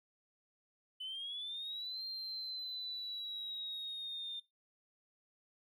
triangle linear two-way sweep, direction up then down, 2997 to 4186 to 3611 Hz, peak -37 dBFS, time 1-4.4 s, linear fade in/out 10 ms, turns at 2.05 s, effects noise-tail reverb RT60 0.2 s tail -21 dB re dry + tanh soft clip ceiling -38 dBFS

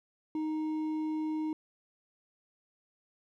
triangle tone with hard clipping, 311.1 Hz, D#4, in tune, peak -32 dBFS, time 0.35-1.53 s, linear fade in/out 2 ms, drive 8 dB, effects none

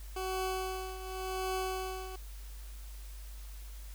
20% pulse tone with tremolo, 375.6 Hz, F#4, 26 cents sharp, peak -27 dBFS, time 0.16-2.16 s, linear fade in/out 5 ms, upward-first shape triangle, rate 0.9 Hz, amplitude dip 75%, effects added 50 Hz sine -43 dBFS peak until 3.94 s + white hiss -56 dBFS RMS until 3.94 s

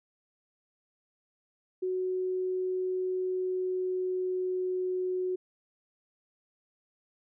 sine tone with pitch glide, 370 to 367.7 Hz, F#4 to F#4, 0 to -11 cents, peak -28 dBFS, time 1.82-5.36 s, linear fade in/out 10 ms, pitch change -11 cents, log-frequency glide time 3.17-5.04 s, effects none

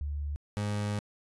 sine / 30% pulse tone pair in turn, 72.7 / 103.71 Hz, D2 / G#2, -17 / -2 cents, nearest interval tritone, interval 615 cents, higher second, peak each -31 / -27 dBFS, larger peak second, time 0.01-0.36 / 0.57-0.99 s, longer second, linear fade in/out 0 ms, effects resampled to 24000 Hz

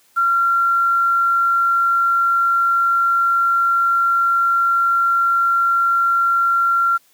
sine tone with quantisation, 1373 Hz, F6, 30 cents flat, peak -13 dBFS, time 0.16-6.98 s, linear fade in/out 20 ms, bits 7, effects white hiss -56 dBFS RMS until 7.13 s + high-pass 150 Hz 12 dB/octave

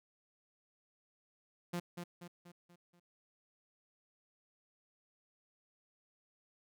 sawtooth tone with echo, 174.61 Hz, F3, in tune, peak -32 dBFS, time 1.73-1.8 s, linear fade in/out 10 ms, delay 240 ms, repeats 5, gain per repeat -6 dB, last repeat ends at 3 s, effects none

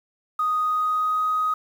sine tone with pitch glide, 1244.5 to 1254.6 Hz, D#6 to D#6, 0 to +14 cents, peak -19 dBFS, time 0.39-1.54 s, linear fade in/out 5 ms, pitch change +14 cents, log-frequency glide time 0.61-1.24 s, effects tanh soft clip ceiling -15 dBFS + 8-bit

